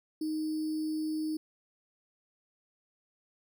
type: tone with sample-and-hold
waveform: sine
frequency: 311.1 Hz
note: D#4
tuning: in tune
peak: -30 dBFS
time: 0.21-1.37 s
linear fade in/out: 5 ms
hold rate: 4900 Hz
effects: none